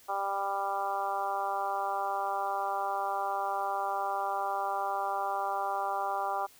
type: harmonic tone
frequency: 197.5 Hz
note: G3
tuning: 13 cents sharp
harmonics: 2 / 3 / 4 / 5 / 6 / 7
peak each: -43 / -39 / -32 / -37 / -36 / -42 dBFS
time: 0.08-6.47 s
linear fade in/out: 20 ms
effects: white hiss -58 dBFS RMS until 6.59 s